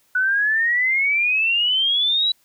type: exponential sweep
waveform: sine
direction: up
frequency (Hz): 1477 to 3951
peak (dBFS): -16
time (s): 0.15-2.32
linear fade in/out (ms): 5
effects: white hiss -61 dBFS RMS until 2.44 s